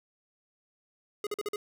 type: tone bursts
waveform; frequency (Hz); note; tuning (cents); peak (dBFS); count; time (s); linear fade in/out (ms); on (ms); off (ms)
square; 415.6; G#4; +1; -31; 5; 1.24-1.56; 2; 28; 45
effects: none